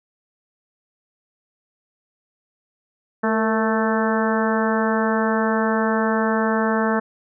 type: harmonic tone with a mistuned harmonic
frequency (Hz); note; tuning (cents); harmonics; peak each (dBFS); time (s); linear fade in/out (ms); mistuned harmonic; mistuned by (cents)
220; A3; 0; 1 / 2 / 3 / 4 / 5 / 6 / 7 / 8; -21 / -24 / -26 / -27 / -28 / -29 / -29 / -30; 3.23-7; 10; 2; +47
effects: none